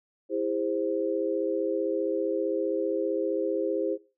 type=chord; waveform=sine; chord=E augmented; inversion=none; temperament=equal with one note detuned; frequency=329.6 / 404.9 / 523.3 Hz; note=E4 / G#4 / B#4; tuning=0 / -44 / 0 cents; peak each=-30 dBFS; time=0.29-3.98 s; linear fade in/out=50 ms; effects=noise-tail reverb RT60 0.3 s tail -18 dB re dry